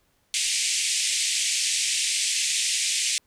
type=band-pass noise; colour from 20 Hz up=white; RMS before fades=-25 dBFS; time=0.34-3.18 s; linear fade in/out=0 ms; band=2100 to 9000 Hz; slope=48 dB/octave; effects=pink hiss -67 dBFS RMS until 3.26 s